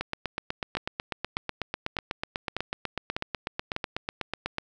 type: two click trains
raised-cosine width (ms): 0.3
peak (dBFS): -13 / -13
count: 6 / 38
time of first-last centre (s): 0.77-3.764 / 0.01-4.584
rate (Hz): 1.67 / 8.09
effects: none